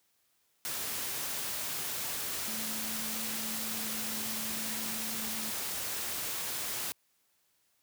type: tone in noise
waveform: sine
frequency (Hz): 220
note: A3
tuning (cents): 0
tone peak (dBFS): -43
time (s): 2.48-5.5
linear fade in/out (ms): 0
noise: white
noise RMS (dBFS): -36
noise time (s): 0.65-6.92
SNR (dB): -10
effects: white hiss -73 dBFS RMS until 7.82 s + high-pass 60 Hz 12 dB/octave